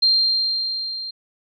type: tone with level ramp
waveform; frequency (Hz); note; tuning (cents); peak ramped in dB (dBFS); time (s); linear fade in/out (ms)
sine; 4181; C8; -2; -12 to -28; 0.02-1.11; 10
effects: none